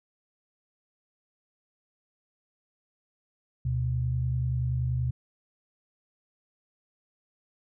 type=tone pair together; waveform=sine; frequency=74.03 / 124.5 Hz; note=D2 / B2; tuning=+14 / +14 cents; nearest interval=major sixth; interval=900 cents; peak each=-31 / -26 dBFS; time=3.65-5.11 s; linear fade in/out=5 ms; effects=none